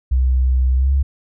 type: tone with pitch glide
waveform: sine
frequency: 64 to 68.59 Hz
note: C2 to C#2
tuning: -38 to -18 cents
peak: -12 dBFS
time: 0.11-1.03 s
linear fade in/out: 10 ms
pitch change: +120 cents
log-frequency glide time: 0.76-0.92 s
effects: none